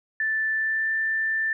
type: tone with pitch glide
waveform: sine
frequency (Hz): 1761 to 1775.3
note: A6 to A6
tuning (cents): +1 to +15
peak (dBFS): -22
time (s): 0.2-1.53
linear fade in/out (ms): 2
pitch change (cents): +14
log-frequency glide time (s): 0.53-0.91
effects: none